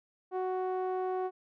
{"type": "tone with low-pass filter", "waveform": "sawtooth", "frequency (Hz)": 371.1, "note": "F#4", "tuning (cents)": 5, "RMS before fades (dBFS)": -33, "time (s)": [0.31, 1.31], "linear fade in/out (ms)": 50, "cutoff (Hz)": 850, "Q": 1.5, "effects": []}